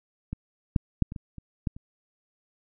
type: clicks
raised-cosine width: 5 ms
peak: -19 / -8 / -8 / -24 / -23 / -28 / -14 / -30 dBFS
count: 8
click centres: 0.33 / 0.762 / 1.023 / 1.121 / 1.162 / 1.383 / 1.672 / 1.765 s
effects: none